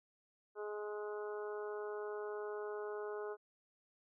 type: harmonic tone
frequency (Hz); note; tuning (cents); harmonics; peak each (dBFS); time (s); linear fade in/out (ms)
209.5; G#3; +15; 2 / 3 / 4 / 5 / 6 / 7; -41 / -51 / -52 / -54 / -53 / -54; 0.55-3.37; 50
effects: none